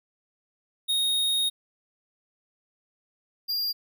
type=tone pair in turn; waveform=square; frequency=3729 / 4794 Hz; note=A#7 / D8; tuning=0 / +35 cents; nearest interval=major third; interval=435 cents; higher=second; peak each=-23 / -26 dBFS; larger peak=first; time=0.88-1.5 / 3.48-3.73 s; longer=first; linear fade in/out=20 ms; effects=none